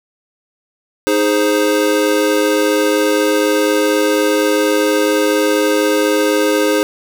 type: chord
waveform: square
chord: Ab major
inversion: second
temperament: equal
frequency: 311.1 / 415.3 / 523.3 Hz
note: Eb4 / Ab4 / C5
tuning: 0 / 0 / 0 cents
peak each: -17 dBFS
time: 1.07-6.83 s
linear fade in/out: 0 ms
effects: none